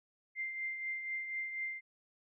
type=tone with tremolo; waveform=sine; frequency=2093 Hz; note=C7; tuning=in tune; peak=-34 dBFS; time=0.35-1.81 s; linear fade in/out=50 ms; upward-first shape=triangle; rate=4.1 Hz; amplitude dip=55%; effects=none